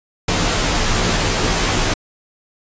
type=noise with comb filter; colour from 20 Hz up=pink; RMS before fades=-17 dBFS; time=0.28-1.94 s; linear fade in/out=5 ms; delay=15 ms; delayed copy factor=-0.95; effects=resampled to 16000 Hz